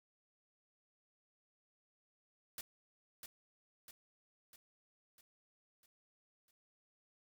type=noise with echo; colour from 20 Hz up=white; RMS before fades=-45 dBFS; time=2.58-2.61 s; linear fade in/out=2 ms; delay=650 ms; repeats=6; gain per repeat=-5 dB; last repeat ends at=6.51 s; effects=none

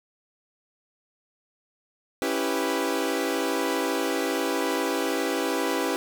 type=chord; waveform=sawtooth; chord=C# half-diminished seventh; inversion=none; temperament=equal; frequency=277.2 / 329.6 / 392 / 493.9 Hz; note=C#4 / E4 / G4 / B4; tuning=0 / 0 / 0 / 0 cents; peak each=-26 dBFS; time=2.22-5.96 s; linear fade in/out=0 ms; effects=none

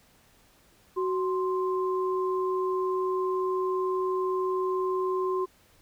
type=tone pair together; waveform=sine; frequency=372.9 / 1047 Hz; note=F#4 / C6; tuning=+14 / +1 cents; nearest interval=octave + tritone; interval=1787 cents; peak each=-26 / -31 dBFS; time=0.96-5.46 s; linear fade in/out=20 ms; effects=pink hiss -61 dBFS RMS until 5.81 s

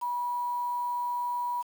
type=tone with quantisation; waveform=sine; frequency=971 Hz; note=B5; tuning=30 cents flat; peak=-28 dBFS; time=0.01-1.63 s; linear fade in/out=20 ms; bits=8; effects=none

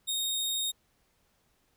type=tone; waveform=sawtooth; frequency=3713 Hz; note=A#7; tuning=8 cents flat; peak=-26 dBFS; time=0.07-0.72 s; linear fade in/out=20 ms; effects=pink hiss -71 dBFS RMS until 1.76 s

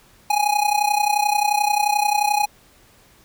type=tone with amplitude modulation; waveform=square; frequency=830.6 Hz; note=G#5; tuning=in tune; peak=-14 dBFS; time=0.3-2.46 s; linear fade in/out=5 ms; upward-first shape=sine; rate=31.4 Hz; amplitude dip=80%; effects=pink hiss -53 dBFS RMS until 3.24 s

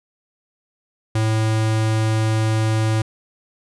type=tone; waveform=square; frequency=110 Hz; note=A2; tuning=in tune; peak=-17 dBFS; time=1.15-3.02 s; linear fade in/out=5 ms; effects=resampled to 24000 Hz

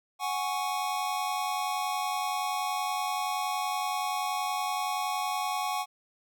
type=chord; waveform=square; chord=F# suspended second; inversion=none; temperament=equal; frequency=740 / 830.6 / 1108.7 Hz; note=F#5 / G#5 / C#6; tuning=0 / 0 / 0 cents; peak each=-34 dBFS; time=0.19-5.86 s; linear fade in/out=50 ms; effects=none

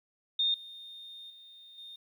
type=tone with level steps; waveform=sine; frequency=3657 Hz; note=A#7; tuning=34 cents flat; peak=-25 / -44 / -50 / -44 dBFS; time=0.39-1.96 s; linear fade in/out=5 ms; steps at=0.54 / 1.3 / 1.78 s; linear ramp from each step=2 ms; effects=11-bit

